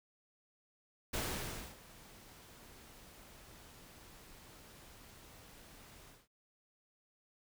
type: noise with ADSR envelope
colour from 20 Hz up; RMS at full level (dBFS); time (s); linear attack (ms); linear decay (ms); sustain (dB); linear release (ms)
pink; -37; 1.13-6.28; 11; 610; -20; 210
effects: none